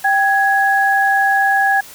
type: tone pair together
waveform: sine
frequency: 786.2 / 1666 Hz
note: G5 / G#6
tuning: +5 / +5 cents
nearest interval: octave + minor second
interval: 1300 cents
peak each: -14 dBFS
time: 0.04-1.81 s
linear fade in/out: 10 ms
effects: white hiss -38 dBFS RMS until 1.94 s